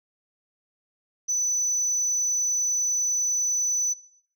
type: tone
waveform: sine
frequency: 5990 Hz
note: F#8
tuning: 20 cents sharp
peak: -19 dBFS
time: 1.28-3.94 s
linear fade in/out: 20 ms
effects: noise-tail reverb RT60 0.6 s tail -17 dB re dry + tanh soft clip ceiling -21 dBFS